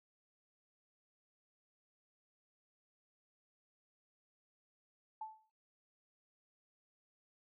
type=tone with exponential decay; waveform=sine; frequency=873 Hz; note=A5; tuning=14 cents flat; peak=-39 dBFS; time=5.21-5.5 s; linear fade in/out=5 ms; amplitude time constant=62 ms; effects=noise-tail reverb RT60 0.5 s tail -21 dB re dry